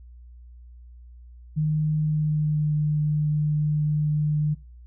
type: tone with pitch glide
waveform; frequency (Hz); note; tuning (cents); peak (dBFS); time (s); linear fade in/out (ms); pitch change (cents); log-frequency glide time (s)
sine; 153.6 to 150.61; D#3 to D3; -22 to +44; -20; 1.56-4.55; 20; -34; 2-2.75
effects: noise-tail reverb RT60 0.4 s tail -23 dB re dry + added 60 Hz sine -43 dBFS peak until 4.86 s